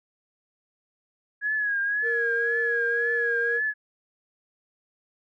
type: tone with vibrato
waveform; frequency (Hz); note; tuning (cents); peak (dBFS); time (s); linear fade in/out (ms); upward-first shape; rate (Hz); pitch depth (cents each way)
sine; 1666; G#6; +5; -23; 1.41-3.74; 50; triangle; 1.9; 76
type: tone with pitch glide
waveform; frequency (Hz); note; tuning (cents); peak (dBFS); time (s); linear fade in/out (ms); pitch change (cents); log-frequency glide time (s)
triangle; 466.2 to 469.7; A#4 to A#4; 0 to +13; -26; 2.02-3.61; 50; +13; 2.67-2.72
effects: none